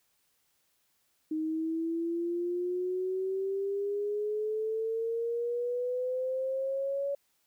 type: exponential sweep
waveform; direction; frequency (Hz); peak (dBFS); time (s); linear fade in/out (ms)
sine; up; 311.1 to 565; -29; 1.31-7.15; 5
effects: white hiss -73 dBFS RMS until 7.46 s